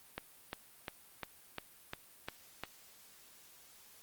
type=click train; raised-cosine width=0.3 ms; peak=-22 dBFS; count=8; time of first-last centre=0.18-2.636 s; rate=2.85 Hz; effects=white hiss -60 dBFS RMS until 4.02 s + Opus 32 kbps